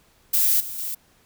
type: noise with level steps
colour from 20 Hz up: violet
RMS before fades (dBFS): -19 / -33 / -29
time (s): 0.33-0.95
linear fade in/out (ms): 10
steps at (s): 0.6 / 0.78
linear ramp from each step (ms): 5
effects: pink hiss -59 dBFS RMS until 1.25 s